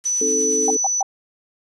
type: noise with tremolo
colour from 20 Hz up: blue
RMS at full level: -35 dBFS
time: 0.04-0.75 s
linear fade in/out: 0 ms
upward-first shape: sine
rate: 8.6 Hz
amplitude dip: 40%
type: tone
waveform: sine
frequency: 5970 Hz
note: F#8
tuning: 15 cents sharp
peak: -18 dBFS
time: 0.05-1.02 s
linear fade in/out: 10 ms
type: chord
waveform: sine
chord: A diminished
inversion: first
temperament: equal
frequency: 261.6 / 311.1 / 440 Hz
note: C4 / Eb4 / A4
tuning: 0 / 0 / 0 cents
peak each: -27 / -27 / -21 dBFS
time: 0.21-0.77 s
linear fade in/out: 5 ms
type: tone bursts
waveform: sine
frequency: 784 Hz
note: G5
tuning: in tune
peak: -17 dBFS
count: 3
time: 0.68-1.029 s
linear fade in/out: 2 ms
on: 23 ms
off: 140 ms
effects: resampled to 24000 Hz